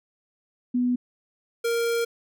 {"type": "tone pair in turn", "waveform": ["sine", "square"], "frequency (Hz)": [246.9, 466.1], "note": ["B3", "A#4"], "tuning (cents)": [0, 0], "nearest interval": "major seventh", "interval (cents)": 1100, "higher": "second", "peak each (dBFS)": [-20, -23], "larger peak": "first", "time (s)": [[0.74, 0.96], [1.64, 2.05]], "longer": "second", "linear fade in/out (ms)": 10, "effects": []}